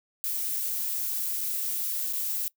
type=noise with dropouts; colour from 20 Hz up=violet; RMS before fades=-30 dBFS; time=0.24-2.48 s; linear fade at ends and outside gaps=0 ms; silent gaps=1.409-1.413 / 2.126-2.133 s; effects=noise-tail reverb RT60 0.1 s tail -22 dB re dry